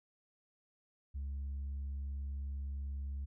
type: tone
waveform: sine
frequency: 69.3 Hz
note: C#2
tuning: in tune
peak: -35 dBFS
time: 1.14-3.26 s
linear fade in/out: 20 ms
effects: tanh soft clip ceiling -36 dBFS